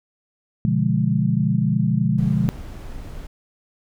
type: chord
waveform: sine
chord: B diminished seventh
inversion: none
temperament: equal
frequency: 123.47 / 146.83 / 174.61 / 207.7 Hz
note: B2 / D3 / F3 / Ab3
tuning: 0 / 0 / 0 / 0 cents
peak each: -22 dBFS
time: 0.65-2.49 s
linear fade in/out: 0 ms
type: noise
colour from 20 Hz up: brown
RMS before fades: -34 dBFS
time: 2.18-3.27 s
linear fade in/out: 5 ms
effects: none